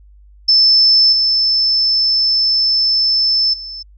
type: tone with level steps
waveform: sine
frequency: 5274 Hz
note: E8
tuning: in tune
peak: -7 / -11 / -26 dBFS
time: 0.48-3.83 s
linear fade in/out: 10 ms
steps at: 1.12 / 3.53 s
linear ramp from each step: 10 ms
effects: added 50 Hz sine -41 dBFS peak until 3.97 s